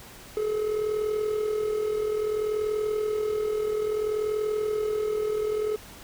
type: tone with amplitude modulation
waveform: triangle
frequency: 427 Hz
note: G#4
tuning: 48 cents sharp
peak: -20 dBFS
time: 0.37-5.76 s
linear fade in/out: 0 ms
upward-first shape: sine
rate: 40.6 Hz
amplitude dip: 55%
effects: pink hiss -46 dBFS RMS until 6.03 s